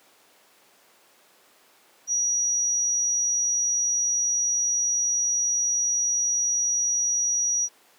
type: tone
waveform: sine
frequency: 5790 Hz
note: F#8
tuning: 38 cents flat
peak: -21 dBFS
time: 2.07-7.69 s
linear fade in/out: 50 ms
effects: pink hiss -57 dBFS RMS until 7.98 s + high-pass 400 Hz 12 dB/octave